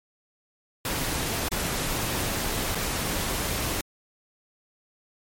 pink noise with dropouts, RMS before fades -28 dBFS, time 0.85-3.81 s, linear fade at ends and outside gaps 2 ms, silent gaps 1.486-1.516 / 2.749-2.753 s, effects MP3 64 kbps

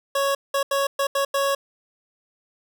25% pulse tone bursts at uneven times, 554.4 Hz, C#5, in tune, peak -16 dBFS, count 6, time 0.15-0.35 / 0.54-0.63 / 0.71-0.87 / 0.99-1.07 / 1.15-1.25 / 1.34-1.55 s, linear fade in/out 5 ms, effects none

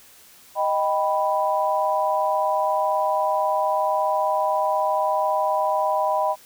sine chord, Eb augmented, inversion none, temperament equal, 622.3 / 784 / 987.8 Hz, Eb5 / G5 / B5, 0 / 0 / 0 cents, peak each -23 / -24 / -23 dBFS, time 0.55-6.36 s, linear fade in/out 50 ms, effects white hiss -50 dBFS RMS until 6.45 s

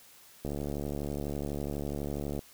click train, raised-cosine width 2 ms, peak -22 dBFS, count 141, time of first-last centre 0.45-2.392 s, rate 72.1 Hz, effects white hiss -56 dBFS RMS until 2.53 s

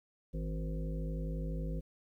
harmonic tone with a mistuned harmonic, 52.1 Hz, G#1, 6 cents sharp, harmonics 1 / 3 / 5 / 7 / 9 / 10, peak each -36 / -39 / -47 / -51 / -51 / -49 dBFS, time 0.33-1.81 s, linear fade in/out 20 ms, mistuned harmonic 3, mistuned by +57 cents, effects 12-bit

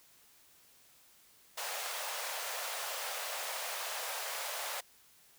pink high-pass noise, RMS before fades -39 dBFS, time 1.57-4.81 s, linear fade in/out 10 ms, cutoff 520 Hz, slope 48 dB/octave, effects white hiss -63 dBFS RMS until 5.38 s

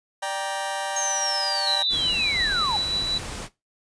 sawtooth chord, G minor, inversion second, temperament just, 588 / 784 / 940.8 Hz, D5 / G5 / Bb5, +2 / 0 / +16 cents, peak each -28 / -25 / -28 dBFS, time 0.22-1.83 s, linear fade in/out 10 ms
sine linear sweep, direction down, 6530 to 784 Hz, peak -24 dBFS, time 0.96-2.77 s, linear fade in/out 5 ms
sine tone with tremolo, 3951 Hz, B7, in tune, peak -21 dBFS, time 1.67-3.18 s, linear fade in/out 2 ms, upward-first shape sine, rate 5.6 Hz, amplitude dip 35%
pink noise, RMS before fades -34 dBFS, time 1.89-3.49 s, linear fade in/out 50 ms
effects noise-tail reverb RT60 0.2 s tail -17 dB re dry + resampled to 22050 Hz

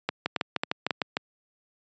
two click trains, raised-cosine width 0.3 ms, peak -9 / -9 dBFS, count 7 / 4, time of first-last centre 0.26-1.169 / 0.09-0.907 s, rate 6.6 / 3.67 Hz, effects high-pass 150 Hz 12 dB/octave + resampled to 16000 Hz

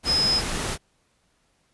sine tone in noise, 5100 Hz, D#8, 42 cents sharp, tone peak -19 dBFS, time 0.05-0.42 s, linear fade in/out 50 ms, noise pink, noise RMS -28 dBFS, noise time 0.03-0.78 s, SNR +6 dB, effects pink hiss -67 dBFS RMS until 1.73 s + resampled to 24000 Hz

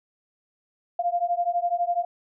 sine beating tone pair, 692 / 704 Hz, F5 / F5, -16 / +14 cents, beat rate 12 Hz, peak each -25 dBFS, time 0.99-2.05 s, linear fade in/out 5 ms, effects none

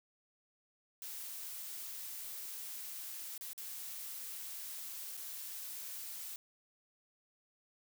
blue noise with dropouts, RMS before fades -45 dBFS, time 1.02-6.36 s, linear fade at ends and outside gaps 1 ms, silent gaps 3.378-3.41 / 3.532-3.578 / 5.169-5.174 s, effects none

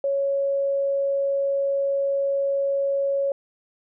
sine tone, 554.4 Hz, C#5, in tune, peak -20 dBFS, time 0.04-3.32 s, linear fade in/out 2 ms, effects none

